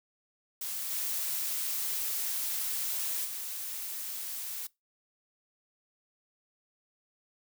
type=noise with level steps; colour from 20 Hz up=blue; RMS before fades=-36 / -33 / -38 dBFS; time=0.61-4.67 s; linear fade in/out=5 ms; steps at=0.9 / 3.24 s; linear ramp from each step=20 ms; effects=noise-tail reverb RT60 0.2 s tail -22 dB re dry